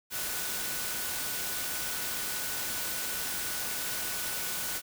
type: tone in noise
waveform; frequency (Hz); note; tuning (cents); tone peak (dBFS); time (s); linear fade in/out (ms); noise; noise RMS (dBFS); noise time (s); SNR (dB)
sine; 1480; F#6; 0; -44; 0.1-4.82; 50; white; -34; 0.1-4.82; -13
effects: none